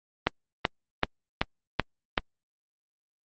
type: click train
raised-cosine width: 0.3 ms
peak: -4 dBFS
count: 6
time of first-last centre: 0.27-2.178 s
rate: 2.62 Hz
effects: low-pass 4000 Hz 12 dB/octave + Opus 24 kbps